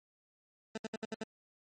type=tone bursts; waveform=20% pulse; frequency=220.2 Hz; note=A3; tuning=2 cents sharp; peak=-31 dBFS; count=6; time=0.75-1.237 s; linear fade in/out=5 ms; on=27 ms; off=65 ms; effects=MP3 32 kbps